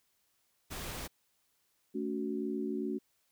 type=noise; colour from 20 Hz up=pink; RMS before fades=-41 dBFS; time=0.7-1.08 s; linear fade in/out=20 ms
type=chord; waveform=sine; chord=F# minor; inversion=first; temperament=equal with one note detuned; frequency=220 / 282.5 / 370 Hz; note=A3 / C#4 / F#4; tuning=0 / +33 / 0 cents; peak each=-37 dBFS; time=1.94-2.99 s; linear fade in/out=20 ms
effects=white hiss -75 dBFS RMS until 3.31 s